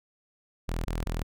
sawtooth tone bursts, 41.2 Hz, E1, in tune, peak -25 dBFS, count 3, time 0.68-1.23 s, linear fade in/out 10 ms, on 170 ms, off 20 ms, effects none

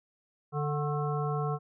harmonic tone with a mistuned harmonic, 147.2 Hz, D3, 4 cents sharp, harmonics 1 / 3 / 5 / 7 / 9, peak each -30 / -35 / -37 / -38 / -40 dBFS, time 0.52-1.59 s, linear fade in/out 50 ms, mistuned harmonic 7, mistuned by +83 cents, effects none

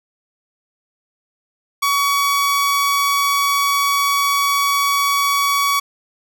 sawtooth tone, 1129 Hz, C#6, 31 cents sharp, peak -11 dBFS, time 1.82-5.8 s, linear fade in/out 10 ms, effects none

